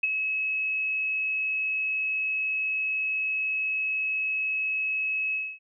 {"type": "tone with ADSR envelope", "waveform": "sine", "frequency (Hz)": 2574, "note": "E7", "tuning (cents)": -42, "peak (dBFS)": -19, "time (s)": [0.03, 5.59], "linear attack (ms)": 7, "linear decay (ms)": 25, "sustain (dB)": -6, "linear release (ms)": 250, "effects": []}